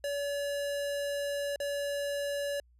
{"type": "tone with dropouts", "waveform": "square", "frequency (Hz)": 570, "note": "C#5", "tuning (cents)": 48, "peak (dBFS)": -32, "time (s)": [0.04, 2.6], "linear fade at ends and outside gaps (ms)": 2, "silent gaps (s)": [1.56, 1.601], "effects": ["added 60 Hz sine -60 dBFS peak until 2.79 s", "resampled to 32000 Hz"]}